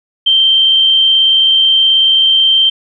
sine tone with amplitude modulation, 3136 Hz, G7, in tune, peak -5 dBFS, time 0.26-2.7 s, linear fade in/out 10 ms, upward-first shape sine, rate 78.6 Hz, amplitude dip 25%, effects none

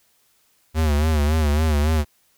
square tone with vibrato, 76.1 Hz, D#2, 38 cents flat, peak -17 dBFS, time 0.74-2.05 s, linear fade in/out 50 ms, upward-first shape sine, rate 3.6 Hz, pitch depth 87 cents each way, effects white hiss -62 dBFS RMS until 2.37 s

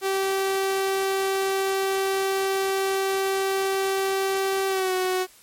sawtooth tone with pitch glide, 387 to 370.2 Hz, G4 to F#4, -22 to +1 cents, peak -18 dBFS, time 0.01-5.27 s, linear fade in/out 50 ms, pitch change -77 cents, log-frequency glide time 4.68-4.93 s, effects white hiss -52 dBFS RMS until 5.42 s + MP3 64 kbps

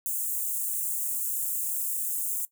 white high-pass noise, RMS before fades -30 dBFS, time 0.06-2.45 s, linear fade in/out 0 ms, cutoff 7300 Hz, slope 48 dB/octave, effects noise-tail reverb RT60 0.1 s tail -18 dB re dry

